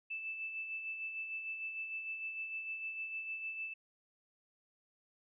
sine tone with tremolo, 2637 Hz, E7, in tune, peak -37 dBFS, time 0.1-3.74 s, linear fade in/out 10 ms, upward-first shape sine, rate 6.6 Hz, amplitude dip 45%, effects none

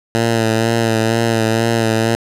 10% pulse tone with vibrato, 113.5 Hz, A#2, 46 cents flat, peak -5 dBFS, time 0.15-2.15 s, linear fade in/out 0 ms, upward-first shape sine, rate 2.1 Hz, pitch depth 33 cents each way, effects low-pass 11000 Hz 12 dB/octave

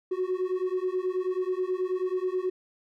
triangle beating tone pair, 364.7 / 374 Hz, F#4 / F#4, -25 / +19 cents, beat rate 9.3 Hz, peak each -26 dBFS, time 0.11-2.5 s, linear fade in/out 10 ms, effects tanh soft clip ceiling -21 dBFS

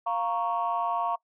sine chord, Bb minor, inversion second, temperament equal, 698.5 / 932.3 / 1108.7 Hz, F5 / Bb5 / Db6, 0 / 0 / 0 cents, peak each -29 dBFS, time 0.06-1.16 s, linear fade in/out 10 ms, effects noise-tail reverb RT60 0.1 s tail -23 dB re dry + tanh soft clip ceiling -18 dBFS

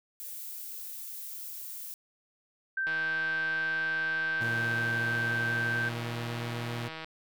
violet noise, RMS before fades -41 dBFS, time 0.2-1.94 s, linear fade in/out 0 ms
sine tone, 1561 Hz, G6, 8 cents flat, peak -28 dBFS, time 2.77-5.89 s, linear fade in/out 5 ms
click train, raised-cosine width 0.3 ms, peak -24 dBFS, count 669, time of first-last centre 2.87-7.045 s, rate 160 Hz
sawtooth tone with pitch glide, 116.3 to 118.4 Hz, A#2 to A#2, -4 to +27 cents, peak -30 dBFS, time 4.4-6.89 s, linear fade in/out 20 ms, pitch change +31 cents, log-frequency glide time 4.66-6.75 s
effects none

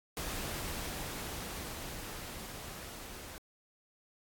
pink noise with level ramp, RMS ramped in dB -38 to -47 dBFS, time 0.17-3.38 s, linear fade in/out 0 ms, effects AAC 64 kbps

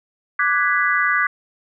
sine chord, G# half-diminished seventh, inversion second, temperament equal with one note detuned, 1174.7 / 1480 / 1661.2 / 1982.4 Hz, D6 / F#6 / G#6 / B6, 0 / 0 / 0 / +6 cents, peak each -21 dBFS, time 0.39-1.27 s, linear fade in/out 5 ms, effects none

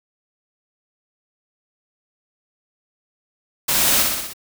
white noise with echo, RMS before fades -19 dBFS, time 3.68-4.03 s, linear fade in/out 10 ms, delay 61 ms, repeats 5, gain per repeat -3 dB, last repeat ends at 4.335 s, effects none

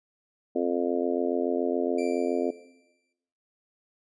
harmonic tone, 87.1 Hz, F2, 4 cents flat, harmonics 3 / 4 / 5 / 6 / 7 / 8, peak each -29 / -29 / -29 / -36 / -32 / -38 dBFS, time 0.55-2.51 s, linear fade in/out 10 ms
sawtooth tone with exponential decay, 2349 Hz, D7, in tune, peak -37 dBFS, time 1.98-3.13 s, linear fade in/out 5 ms, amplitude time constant 250 ms
effects noise-tail reverb RT60 0.9 s tail -17 dB re dry + resampled to 22050 Hz

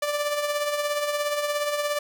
sawtooth tone with tremolo, 587.3 Hz, D5, in tune, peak -18 dBFS, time 0.02-1.99 s, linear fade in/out 5 ms, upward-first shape triangle, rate 17 Hz, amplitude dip 55%, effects none

